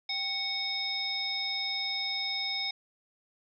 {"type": "harmonic tone with a mistuned harmonic", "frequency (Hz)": 740, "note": "F#5", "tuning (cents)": 0, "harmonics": [1, 3, 5, 7], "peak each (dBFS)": [-43, -36, -34, -34], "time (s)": [0.09, 2.71], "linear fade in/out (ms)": 5, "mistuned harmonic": 1, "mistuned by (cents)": 94, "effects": []}